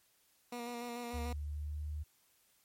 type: tone with vibrato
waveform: 15% pulse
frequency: 239.5 Hz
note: A#3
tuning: 47 cents sharp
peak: -34 dBFS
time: 0.52-1.33 s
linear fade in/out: 5 ms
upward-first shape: square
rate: 6.8 Hz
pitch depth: 20 cents each way
type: tone with pitch glide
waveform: sine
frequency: 73.42 to 75.4 Hz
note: D2 to D2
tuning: 0 to +46 cents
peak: -37 dBFS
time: 1.13-2.04 s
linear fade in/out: 20 ms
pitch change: +46 cents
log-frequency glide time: 1.37-1.86 s
effects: white hiss -71 dBFS RMS until 2.64 s + MP3 64 kbps